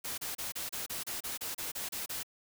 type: noise bursts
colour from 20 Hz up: white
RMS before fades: -38 dBFS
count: 13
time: 0.04-2.232 s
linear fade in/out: 10 ms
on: 140 ms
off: 31 ms
effects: none